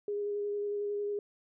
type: tone with vibrato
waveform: sine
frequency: 410.4 Hz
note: G#4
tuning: 21 cents flat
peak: -31 dBFS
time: 0.08-1.19 s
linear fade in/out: 2 ms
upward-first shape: square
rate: 11 Hz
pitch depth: 10 cents each way
effects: none